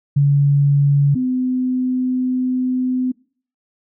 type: tone pair in turn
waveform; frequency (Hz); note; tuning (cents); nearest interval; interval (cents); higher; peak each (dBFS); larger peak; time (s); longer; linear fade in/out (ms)
sine; 142.1 / 254.4; C#3 / C4; +43 / -48; minor seventh; 1009; second; -10 / -16; first; 0.16-1.15 / 1.15-3.12; second; 10
effects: noise-tail reverb RT60 0.5 s tail -24 dB re dry